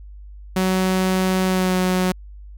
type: tone with pitch glide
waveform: sawtooth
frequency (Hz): 186.8 to 183.91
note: F#3 to F#3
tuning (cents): +17 to -10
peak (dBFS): -13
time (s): 0.56-2.12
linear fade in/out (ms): 5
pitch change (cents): -27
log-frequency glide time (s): 1.46-1.75
effects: added 50 Hz sine -36 dBFS peak until 2.57 s